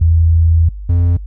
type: tone pair in turn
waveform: sine / triangle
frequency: 82.41 / 86.79 Hz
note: E2 / F2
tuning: 0 / -10 cents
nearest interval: minor second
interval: 90 cents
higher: second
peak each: -7 dBFS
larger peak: neither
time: 0.01-0.69 / 0.89-1.17 s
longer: first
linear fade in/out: 5 ms
effects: noise-tail reverb RT60 0.1 s tail -26 dB re dry + added 50 Hz sine -24 dBFS peak until 1.26 s